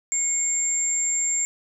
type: tone pair together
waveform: sine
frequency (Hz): 2190 / 7366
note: C#7 / A#8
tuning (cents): -22 / -22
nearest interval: octave + major sixth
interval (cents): 2100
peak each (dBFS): -32 / -21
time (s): 0.12-1.45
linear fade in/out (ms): 0
effects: none